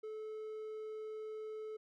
triangle tone, 433.5 Hz, A4, 26 cents flat, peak -40 dBFS, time 0.03-1.77 s, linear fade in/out 10 ms, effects none

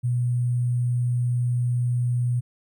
sine tone with sample-and-hold, 122.2 Hz, B2, 18 cents flat, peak -20 dBFS, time 0.03-2.41 s, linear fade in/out 20 ms, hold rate 8820 Hz, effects none

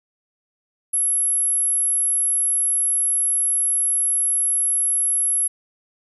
sine tone, 11175 Hz, F9, in tune, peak -17 dBFS, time 0.93-5.48 s, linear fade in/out 10 ms, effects none

